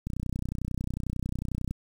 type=click train; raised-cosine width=5 ms; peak=-19 dBFS; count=52; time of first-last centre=0.07-1.71 s; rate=31.1 Hz; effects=8-bit